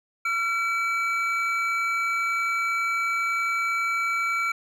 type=tone pair together; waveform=triangle; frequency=1365 / 2296 Hz; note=F6 / D7; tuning=-40 / -40 cents; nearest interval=major sixth; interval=900 cents; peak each=-24 dBFS; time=0.25-4.52 s; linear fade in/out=5 ms; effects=none